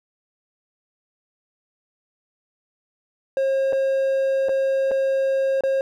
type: tone with dropouts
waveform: triangle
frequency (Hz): 538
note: C5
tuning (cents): +48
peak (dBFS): -16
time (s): 3.37-5.81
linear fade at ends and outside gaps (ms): 1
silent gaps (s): 3.725-3.73 / 4.486-4.492 / 4.911-4.915 / 5.608-5.636
effects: none